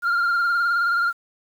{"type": "tone with vibrato", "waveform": "sine", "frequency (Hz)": 1396.9, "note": "F6", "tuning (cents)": 0, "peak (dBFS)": -15, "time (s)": [0.02, 1.13], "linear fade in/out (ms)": 50, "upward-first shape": "sine", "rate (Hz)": 19, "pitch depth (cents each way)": 37, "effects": ["tanh soft clip ceiling -17 dBFS", "8-bit"]}